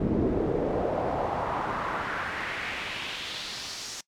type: noise with band-pass filter sweep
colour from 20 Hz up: brown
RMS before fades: -30 dBFS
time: 0-4.01 s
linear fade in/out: 5 ms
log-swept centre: 290 to 6100 Hz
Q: 2.1
effects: noise-tail reverb RT60 0.1 s tail -21 dB re dry